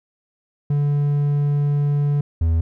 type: tone pair in turn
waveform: triangle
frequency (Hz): 144.7 / 82.04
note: D3 / E2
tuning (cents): -25 / -8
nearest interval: minor seventh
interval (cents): 983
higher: first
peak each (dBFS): -14 / -13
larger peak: second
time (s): 0.7-2.21 / 2.41-2.61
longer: first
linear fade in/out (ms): 5
effects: none